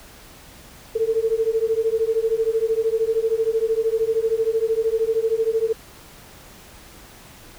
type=beating tone pair; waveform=sine; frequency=442 / 455 Hz; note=A4 / A#4; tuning=+8 / -42 cents; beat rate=13 Hz; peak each=-21 dBFS; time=0.95-5.73 s; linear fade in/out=10 ms; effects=pink hiss -45 dBFS RMS until 7.58 s